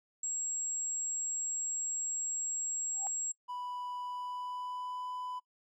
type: tone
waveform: sine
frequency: 7610 Hz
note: A#8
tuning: 35 cents sharp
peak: -33 dBFS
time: 0.23-3.32 s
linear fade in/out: 5 ms
type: tone with exponential growth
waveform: sine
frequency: 784 Hz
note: G5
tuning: in tune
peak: -35 dBFS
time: 2.9-3.07 s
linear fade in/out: 0 ms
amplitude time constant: 35 ms
type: tone with pitch glide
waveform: triangle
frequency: 987.8 to 999.3 Hz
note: B5 to B5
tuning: 0 to +20 cents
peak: -36 dBFS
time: 3.48-5.4 s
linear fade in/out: 20 ms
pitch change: +20 cents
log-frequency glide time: 4-5.11 s
effects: noise-tail reverb RT60 0.1 s tail -22 dB re dry